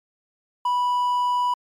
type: tone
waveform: triangle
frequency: 984 Hz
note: B5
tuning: 7 cents flat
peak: -17 dBFS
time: 0.65-1.54 s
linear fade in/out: 5 ms
effects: MP3 96 kbps